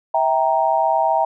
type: chord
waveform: sine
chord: E diminished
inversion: none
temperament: equal with one note detuned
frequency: 651.3 / 784 / 932.3 Hz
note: E5 / G5 / Bb5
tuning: -21 / 0 / 0 cents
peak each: -19 dBFS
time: 0.14-1.25 s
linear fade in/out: 5 ms
effects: none